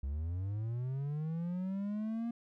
triangle linear sweep, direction up, 65.3 to 236.6 Hz, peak -32 dBFS, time 0.03-2.31 s, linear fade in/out 5 ms, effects none

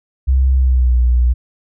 sine tone with pitch glide, 65.6 to 60.85 Hz, C2 to B1, +5 to -25 cents, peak -9 dBFS, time 0.27-1.34 s, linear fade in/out 20 ms, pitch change -130 cents, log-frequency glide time 0.55-0.98 s, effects none

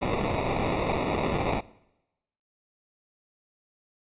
violet noise with sample-and-hold, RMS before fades -27 dBFS, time 0.01-1.61 s, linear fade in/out 20 ms, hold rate 1575 Hz, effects noise-tail reverb RT60 0.9 s tail -21 dB re dry + resampled to 8000 Hz

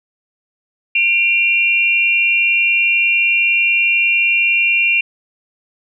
sine tone pair together, 2387 / 2756 Hz, D7 / F7, +28 / -24 cents, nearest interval major second, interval 248 cents, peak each -14 dBFS, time 0.95-5.01 s, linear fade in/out 5 ms, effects none

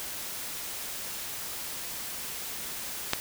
click, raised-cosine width 0.2 ms, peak -6 dBFS, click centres 3.134 s, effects white hiss -37 dBFS RMS until 3.2 s

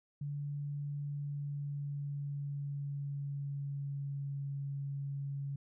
sine tone with pitch glide, 144.1 to 139.76 Hz, D3 to C#3, -33 to +15 cents, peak -36 dBFS, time 0.21-5.56 s, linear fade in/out 5 ms, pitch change -52 cents, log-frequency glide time 1.04-4.47 s, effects none

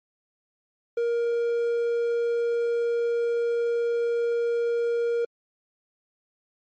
triangle tone, 470 Hz, A#4, 14 cents sharp, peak -20 dBFS, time 0.97-5.25 s, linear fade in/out 5 ms, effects MP3 32 kbps

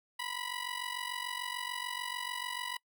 15% pulse ring-modulated tone, 982 Hz, B5, 10 cents flat, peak -27 dBFS, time 0.19-2.77 s, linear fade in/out 5 ms, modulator 23.4 Hz, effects noise-tail reverb RT60 0.1 s tail -24 dB re dry + Opus 48 kbps

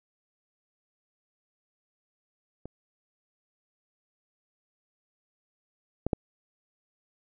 clicks, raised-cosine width 2 ms, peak -26 / -14 / -11 dBFS, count 3, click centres 2.656 / 6.066 / 6.132 s, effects none

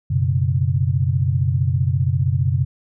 sine chord, F# suspended fourth, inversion none, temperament equal, 92.5 / 123.47 / 138.59 Hz, F#2 / B2 / C#3, 0 / 0 / 0 cents, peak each -20 / -20 / -20 dBFS, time 0.1-2.65 s, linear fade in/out 10 ms, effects none

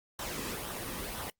pink noise with flanger, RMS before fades -38 dBFS, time 0.19-1.3 s, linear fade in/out 2 ms, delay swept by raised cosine 0.42 to 1.42 ms, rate 2 Hz, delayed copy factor -0.5, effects noise-tail reverb RT60 0.1 s tail -21 dB re dry + Opus 48 kbps

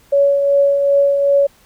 sine tone with tremolo, 562 Hz, C#5, 24 cents sharp, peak -8 dBFS, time 0.12-1.47 s, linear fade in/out 10 ms, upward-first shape triangle, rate 2.6 Hz, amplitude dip 45%, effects pink hiss -51 dBFS RMS until 1.65 s

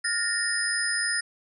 sine tone cluster, 1419 / 1732 / 1835 / 5070 / 9590 Hz, F6 / A6 / A#6 / D#8 / D9, +27 / -28 / -28 / +32 / +35 cents, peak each -33 / -36 / -28 / -30 / -30 dBFS, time 0.04-1.21 s, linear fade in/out 10 ms, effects none

